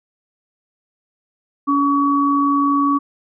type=tone pair together; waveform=sine; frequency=282.8 / 1131.2 Hz; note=C#4 / C#6; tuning=+35 / +35 cents; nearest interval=2 octaves; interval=2400 cents; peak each=-16 dBFS; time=1.67-2.99 s; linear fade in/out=20 ms; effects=none